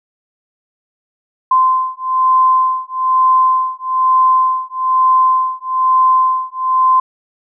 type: beating tone pair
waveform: sine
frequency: 1035 / 1036.1 Hz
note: C6 / C6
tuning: -19 / -17 cents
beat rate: 1.1 Hz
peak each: -13 dBFS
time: 1.51-7 s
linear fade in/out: 5 ms
effects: none